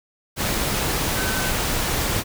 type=tone in noise; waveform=sine; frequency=1527 Hz; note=G6; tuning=46 cents flat; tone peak=-29 dBFS; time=1.14-1.53 s; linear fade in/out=50 ms; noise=pink; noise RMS=-23 dBFS; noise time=0.36-2.24 s; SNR=-9 dB; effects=none